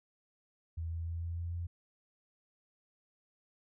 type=tone with pitch steps; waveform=sine; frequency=82.41 / 83.13 / 83.85 / 84.58 / 85.32 / 86.06 Hz; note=E2 / E2 / E2 / E2 / F2 / F2; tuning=0 / +15 / +30 / +45 / -40 / -25 cents; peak=-35 dBFS; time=0.77-1.67 s; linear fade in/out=10 ms; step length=150 ms; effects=none